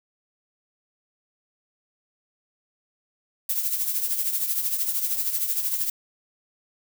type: noise with tremolo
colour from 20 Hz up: violet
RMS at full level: -23 dBFS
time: 3.49-5.9 s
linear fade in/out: 5 ms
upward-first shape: triangle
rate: 13 Hz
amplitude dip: 65%
effects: none